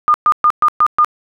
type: tone bursts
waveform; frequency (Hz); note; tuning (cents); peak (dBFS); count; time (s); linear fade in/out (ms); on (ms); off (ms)
sine; 1215; D#6; -42; -7; 6; 0.08-1.046; 0; 61; 120
effects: none